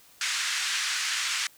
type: band-pass noise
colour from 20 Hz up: pink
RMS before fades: -29 dBFS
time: 0.21-1.47 s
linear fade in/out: 2 ms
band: 1500 to 7900 Hz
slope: 24 dB/octave
effects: white hiss -56 dBFS RMS until 1.57 s